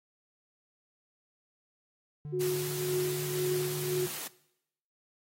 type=tone with vibrato; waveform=triangle; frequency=146.83 Hz; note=D3; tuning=in tune; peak=-35 dBFS; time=2.25-4.07 s; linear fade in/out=0 ms; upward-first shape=sine; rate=5.5 Hz; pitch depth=18 cents each way
type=tone with tremolo; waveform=sine; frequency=365.8 Hz; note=F#4; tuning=20 cents flat; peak=-27 dBFS; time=2.32-4.07 s; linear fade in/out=20 ms; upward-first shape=sine; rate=1.9 Hz; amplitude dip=65%
type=high-pass noise; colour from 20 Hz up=white; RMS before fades=-39 dBFS; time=2.4-4.28 s; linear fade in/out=10 ms; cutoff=170 Hz; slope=48 dB/octave
effects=noise-tail reverb RT60 0.8 s tail -20 dB re dry + AAC 48 kbps